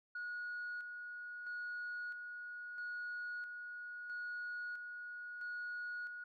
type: tone with tremolo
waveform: sine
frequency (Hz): 1452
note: F#6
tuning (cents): -33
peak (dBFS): -39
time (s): 0.15-6.24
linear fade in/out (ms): 5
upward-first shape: square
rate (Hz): 0.76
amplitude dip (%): 45
effects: tanh soft clip ceiling -38 dBFS

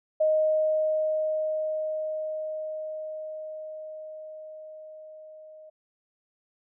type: tone with level ramp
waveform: sine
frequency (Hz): 622.3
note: D#5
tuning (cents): 0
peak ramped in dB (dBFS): -19 to -45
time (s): 0.2-5.7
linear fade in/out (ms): 10
effects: none

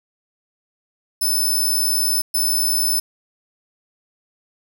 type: tone bursts at uneven times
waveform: 5% pulse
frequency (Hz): 5270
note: E8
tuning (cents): -1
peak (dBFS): -11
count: 2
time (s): 1.21-2.22 / 2.34-3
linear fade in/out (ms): 10
effects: none

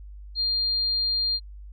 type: tone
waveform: sine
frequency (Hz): 4200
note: C8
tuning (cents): +6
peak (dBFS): -22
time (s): 0.35-1.4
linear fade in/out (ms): 50
effects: added 50 Hz sine -39 dBFS peak until 1.72 s

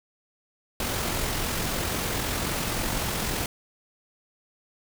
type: noise with amplitude modulation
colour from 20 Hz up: pink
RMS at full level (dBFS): -27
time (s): 0.8-3.46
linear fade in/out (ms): 2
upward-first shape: sine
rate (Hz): 43.8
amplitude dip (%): 30
effects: none

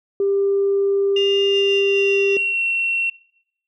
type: tone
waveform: sine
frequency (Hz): 396.6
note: G4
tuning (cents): +20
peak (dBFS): -15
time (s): 0.2-2.37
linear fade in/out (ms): 2
type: tone with pitch glide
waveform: sine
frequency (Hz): 2812 to 2722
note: F7 to F7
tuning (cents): +11 to -45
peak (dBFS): -17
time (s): 1.16-3.1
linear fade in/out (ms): 5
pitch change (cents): -56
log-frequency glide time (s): 1.44-2.63
effects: noise-tail reverb RT60 0.7 s tail -20 dB re dry + tanh soft clip ceiling -10 dBFS

